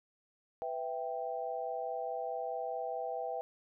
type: chord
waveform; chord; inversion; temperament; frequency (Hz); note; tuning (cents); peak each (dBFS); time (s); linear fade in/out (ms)
sine; E minor; second; equal with one note detuned; 498.2 / 659.3 / 784; B4 / E5 / G5; +15 / 0 / 0; -40 / -39 / -39; 0.62-3.41; 0
effects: none